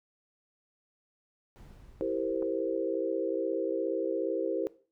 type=noise with exponential decay; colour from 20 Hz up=brown; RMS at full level=-48 dBFS; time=1.56-3.82 s; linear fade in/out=0 ms; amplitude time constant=490 ms
type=chord; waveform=sine; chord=C dominant seventh; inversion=first; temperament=equal; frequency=329.6 / 392 / 466.2 / 523.3 Hz; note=E4 / G4 / Bb4 / C5; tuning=0 / 0 / 0 / 0 cents; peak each=-34 dBFS; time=2.01-4.67 s; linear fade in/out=0 ms
type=clicks; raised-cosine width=1 ms; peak=-34 dBFS; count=2; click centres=2.423 / 2.427 s
effects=noise-tail reverb RT60 0.4 s tail -19 dB re dry